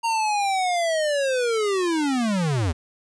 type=linear sweep; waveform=square; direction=down; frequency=930 to 74.6 Hz; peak=-21 dBFS; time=0.03-2.73 s; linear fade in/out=20 ms; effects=resampled to 22050 Hz + 10-bit